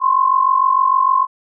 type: tone pair together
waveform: sine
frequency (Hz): 1031.4 / 1078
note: C6 / C#6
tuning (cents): -25 / -49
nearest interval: minor second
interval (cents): 76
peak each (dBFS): -14 / -14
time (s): 0-1.27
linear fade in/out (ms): 50
effects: none